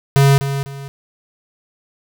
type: tone with echo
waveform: square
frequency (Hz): 138.59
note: C#3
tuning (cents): 0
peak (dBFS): -9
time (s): 0.16-0.38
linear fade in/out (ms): 0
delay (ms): 250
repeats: 2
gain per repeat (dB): -10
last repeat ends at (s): 0.88
effects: none